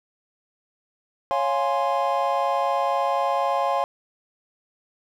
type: chord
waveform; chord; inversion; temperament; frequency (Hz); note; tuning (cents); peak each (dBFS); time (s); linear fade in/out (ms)
triangle; Db major seventh; none; equal; 554.4 / 698.5 / 830.6 / 1046.5; Db5 / F5 / Ab5 / C6; 0 / 0 / 0 / 0; -24; 1.31-3.84; 0
effects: none